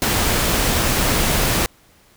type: noise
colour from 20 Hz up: pink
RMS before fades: -18 dBFS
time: 0.02-1.66 s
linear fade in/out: 0 ms
effects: pink hiss -53 dBFS RMS until 2.16 s